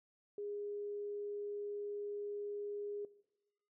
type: tone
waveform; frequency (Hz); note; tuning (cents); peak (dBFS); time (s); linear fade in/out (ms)
sine; 410.7; G#4; -19; -40; 0.38-3.05; 2
effects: noise-tail reverb RT60 0.9 s tail -18 dB re dry